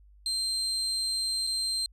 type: tone with dropouts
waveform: 35% pulse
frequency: 4152 Hz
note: C8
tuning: 14 cents flat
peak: -26 dBFS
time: 0.26-1.86 s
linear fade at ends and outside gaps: 1 ms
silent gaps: 1.468-1.472 s
effects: added 50 Hz sine -53 dBFS peak until 1.92 s + resampled to 32000 Hz